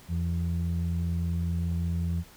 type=tone pair together; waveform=sine; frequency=85 / 170 Hz; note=F2 / F3; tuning=-46 / -46 cents; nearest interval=octave; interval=1200 cents; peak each=-26 / -29 dBFS; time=0.08-2.24 s; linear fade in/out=50 ms; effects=tanh soft clip ceiling -21 dBFS + pink hiss -53 dBFS RMS until 2.36 s